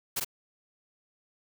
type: noise with echo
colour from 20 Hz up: white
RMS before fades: -30 dBFS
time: 0.16-0.2 s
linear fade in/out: 10 ms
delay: 47 ms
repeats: 1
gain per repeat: -2 dB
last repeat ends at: 0.247 s
effects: none